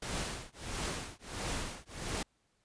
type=noise with tremolo; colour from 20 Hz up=pink; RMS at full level=-35 dBFS; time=0.02-2.23 s; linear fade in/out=5 ms; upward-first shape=triangle; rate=1.5 Hz; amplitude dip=100%; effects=pink hiss -75 dBFS RMS until 2.64 s + resampled to 22050 Hz